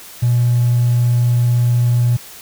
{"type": "tone with hard clipping", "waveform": "triangle", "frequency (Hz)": 120.9, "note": "B2", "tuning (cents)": -36, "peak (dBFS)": -11, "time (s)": [0.22, 2.17], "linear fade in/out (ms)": 10, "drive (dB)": 3, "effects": ["white hiss -37 dBFS RMS until 2.41 s"]}